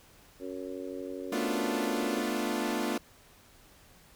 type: harmonic tone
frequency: 92.5 Hz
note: F#2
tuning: in tune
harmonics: 3 / 4 / 5 / 6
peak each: -40 / -41 / -42 / -43 dBFS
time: 0.39-2.24 s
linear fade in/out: 50 ms
type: chord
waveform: sawtooth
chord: B half-diminished seventh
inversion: third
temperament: equal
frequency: 220 / 246.9 / 293.7 / 349.2 Hz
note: A3 / B3 / D4 / F4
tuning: 0 / 0 / 0 / 0 cents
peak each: -31 dBFS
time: 1.32-2.98 s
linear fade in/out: 5 ms
effects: pink hiss -58 dBFS RMS until 4.15 s